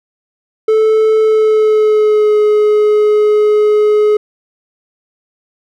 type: tone with pitch glide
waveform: triangle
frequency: 437.2 to 422.3 Hz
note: A4 to G#4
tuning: -11 to +29 cents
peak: -5 dBFS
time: 0.68-4.17 s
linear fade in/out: 5 ms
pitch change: -60 cents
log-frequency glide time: 1.2-2.37 s
effects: none